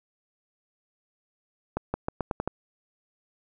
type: accelerating click train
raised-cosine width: 1 ms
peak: -13 dBFS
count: 7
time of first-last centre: 1.77-2.476 s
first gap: 170 ms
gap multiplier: 0.85
effects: none